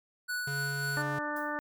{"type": "tone with tremolo", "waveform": "square", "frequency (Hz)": 1477, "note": "F#6", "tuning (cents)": -3, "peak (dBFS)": -32, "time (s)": [0.28, 1.03], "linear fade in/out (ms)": 20, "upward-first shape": "sine", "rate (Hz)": 3.7, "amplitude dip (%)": 30}
{"type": "tone", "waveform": "square", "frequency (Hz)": 140.7, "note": "C#3", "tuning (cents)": 26, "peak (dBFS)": -36, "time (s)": [0.47, 1.19], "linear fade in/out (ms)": 5}
{"type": "harmonic tone", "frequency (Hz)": 296.8, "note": "D4", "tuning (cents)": 18, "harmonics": [1, 2, 3, 4, 5, 6], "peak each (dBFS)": [-39, -39, -39, -39, -39, -39], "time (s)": [0.97, 1.59], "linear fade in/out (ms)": 0}
{"type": "noise with exponential decay", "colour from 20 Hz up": "violet", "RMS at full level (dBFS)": -46, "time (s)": [1.36, 1.6], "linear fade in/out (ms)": 5, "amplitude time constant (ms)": 52}
{"effects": []}